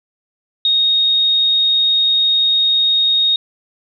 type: tone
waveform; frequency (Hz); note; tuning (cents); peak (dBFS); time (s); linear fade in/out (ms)
sine; 3729; A#7; 0; -11; 0.65-3.36; 2
effects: none